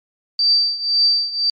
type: tone with tremolo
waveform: sine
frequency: 4653 Hz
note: D8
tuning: 17 cents flat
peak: -10 dBFS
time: 0.39-1.5 s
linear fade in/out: 2 ms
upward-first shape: triangle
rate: 1.9 Hz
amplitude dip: 85%
effects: MP3 48 kbps